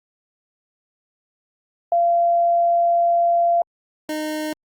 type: tone pair in turn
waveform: sine / 25% pulse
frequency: 687 / 307.6 Hz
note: F5 / D#4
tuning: -29 / -20 cents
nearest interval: octave + major second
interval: 1391 cents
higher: first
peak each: -14 / -20 dBFS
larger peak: first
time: 1.92-3.62 / 4.09-4.53 s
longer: first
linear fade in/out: 2 ms
effects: Opus 32 kbps